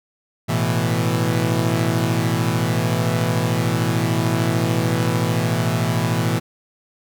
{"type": "chord", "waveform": "sawtooth", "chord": "A suspended second", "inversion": "none", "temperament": "equal", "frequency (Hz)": [110, 123.47, 164.81], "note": ["A2", "B2", "E3"], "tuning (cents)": [0, 0, 0], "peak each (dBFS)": -18, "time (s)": [0.48, 6.4], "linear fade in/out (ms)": 20, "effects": []}